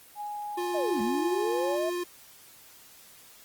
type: tone with pitch glide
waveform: sine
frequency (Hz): 830.6 to 837.8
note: G#5 to G#5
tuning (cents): 0 to +15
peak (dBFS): -33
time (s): 0.15-1.78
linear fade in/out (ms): 50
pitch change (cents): +15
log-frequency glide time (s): 0.52-0.85
type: tone with vibrato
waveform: square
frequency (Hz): 353.3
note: F4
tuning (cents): +20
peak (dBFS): -30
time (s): 0.57-2.04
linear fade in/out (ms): 10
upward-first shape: sine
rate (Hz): 17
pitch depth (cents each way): 9
type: linear two-way sweep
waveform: sine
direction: down then up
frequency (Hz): 659.3 to 207.7 to 659.3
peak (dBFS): -28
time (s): 0.74-1.9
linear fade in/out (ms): 10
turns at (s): 1.01
effects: white hiss -53 dBFS RMS until 3.44 s + Opus 24 kbps